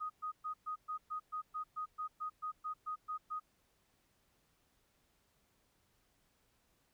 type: tone bursts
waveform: sine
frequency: 1247 Hz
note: D#6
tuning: 3 cents sharp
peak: -37 dBFS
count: 16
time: 0-3.4 s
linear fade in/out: 20 ms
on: 100 ms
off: 120 ms
effects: pink hiss -75 dBFS RMS until 6.93 s